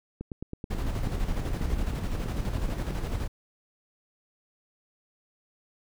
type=click train; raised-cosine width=3 ms; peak=-22 dBFS; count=26; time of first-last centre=0.21-2.907 s; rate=9.27 Hz
type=noise with tremolo; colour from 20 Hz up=brown; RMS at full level=-28 dBFS; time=0.7-3.28 s; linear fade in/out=10 ms; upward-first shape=square; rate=12 Hz; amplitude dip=40%
effects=none